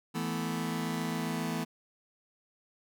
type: chord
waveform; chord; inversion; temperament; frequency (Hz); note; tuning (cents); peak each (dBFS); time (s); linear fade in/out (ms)
sawtooth; E suspended fourth; none; just; 164.81 / 219.8 / 247.2; E3 / A3 / B3; 0 / -2 / +2; -31 / -32 / -32; 0.14-1.65; 20
effects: none